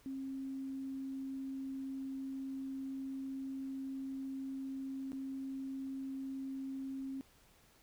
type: tone with dropouts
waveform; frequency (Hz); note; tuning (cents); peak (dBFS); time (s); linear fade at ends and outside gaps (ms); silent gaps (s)
sine; 268.2; C4; +43; -39; 0.06-7.21; 0; 5.119-5.131
effects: pink hiss -66 dBFS RMS until 7.82 s